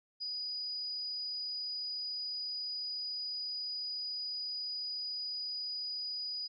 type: tone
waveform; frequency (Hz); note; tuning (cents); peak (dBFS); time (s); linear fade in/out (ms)
sine; 4933; D#8; -16; -36; 0.2-6.48; 20
effects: none